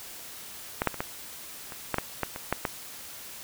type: clicks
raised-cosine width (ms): 0.5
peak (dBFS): -10 / -7 / -22 / -13 / -24 / -10 / -10 / -11 / -20 / -9 / -11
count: 11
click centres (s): 0.819 / 0.873 / 0.943 / 1.005 / 1.722 / 1.943 / 1.984 / 2.233 / 2.361 / 2.526 / 2.652
effects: white hiss -43 dBFS RMS until 3.43 s